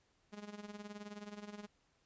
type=tone with tremolo; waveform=sawtooth; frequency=207.1 Hz; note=G#3; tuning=5 cents flat; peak=-40 dBFS; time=0.32-1.67 s; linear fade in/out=20 ms; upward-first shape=sine; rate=19 Hz; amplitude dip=75%; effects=pink hiss -75 dBFS RMS until 2.05 s + resampled to 16000 Hz